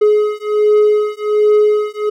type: beating tone pair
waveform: triangle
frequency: 421 / 422.3 Hz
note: G#4 / G#4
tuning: +24 / +29 cents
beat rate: 1.3 Hz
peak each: -11 dBFS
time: 0.01-2.1 s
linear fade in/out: 10 ms
effects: none